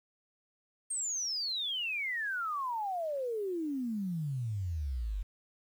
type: exponential sweep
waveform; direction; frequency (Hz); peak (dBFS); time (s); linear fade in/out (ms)
sine; down; 8700 to 45.46; -32; 0.9-5.23; 10
effects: 10-bit